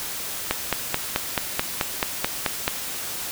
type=click train; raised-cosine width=0.3 ms; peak=-4 dBFS; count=11; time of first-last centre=0.51-2.679 s; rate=4.61 Hz; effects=white hiss -31 dBFS RMS until 3.31 s